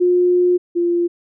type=tone pair in turn; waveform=sine; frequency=357.4 / 346 Hz; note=F4 / F4; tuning=+40 / -16 cents; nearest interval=minor second; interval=56 cents; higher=first; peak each=-11 / -14 dBFS; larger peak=first; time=0-0.58 / 0.75-1.08 s; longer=first; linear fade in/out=20 ms; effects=none